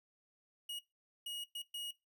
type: tone bursts at uneven times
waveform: 45% pulse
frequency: 2888 Hz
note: F#7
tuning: 43 cents flat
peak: -40 dBFS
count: 4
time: 0.69-0.79 / 1.26-1.44 / 1.55-1.62 / 1.74-1.91 s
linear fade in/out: 5 ms
effects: noise-tail reverb RT60 0.2 s tail -17 dB re dry